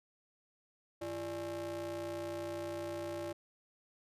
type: ring-modulated tone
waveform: square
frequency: 123.47 Hz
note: B2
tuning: in tune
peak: -36 dBFS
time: 1.01-3.33 s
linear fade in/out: 10 ms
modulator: 464 Hz
effects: resampled to 32000 Hz